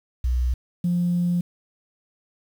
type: tone pair in turn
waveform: sine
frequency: 62 / 175.36 Hz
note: B1 / F3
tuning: +7 / +7 cents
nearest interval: octave + tritone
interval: 1800 cents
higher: second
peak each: -18 dBFS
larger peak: neither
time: 0.24-0.54 / 0.84-1.41 s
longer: second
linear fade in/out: 5 ms
effects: tanh soft clip ceiling -15 dBFS + 8-bit